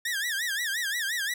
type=tone with vibrato; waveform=sawtooth; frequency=1760 Hz; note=A6; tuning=in tune; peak=-24 dBFS; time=0.05-1.34 s; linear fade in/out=5 ms; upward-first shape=sine; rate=5.7 Hz; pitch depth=190 cents each way; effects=none